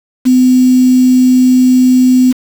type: tone with quantisation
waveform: sine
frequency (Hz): 253.9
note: B3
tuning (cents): +48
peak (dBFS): -4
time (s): 0.25-2.33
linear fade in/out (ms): 20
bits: 4
effects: none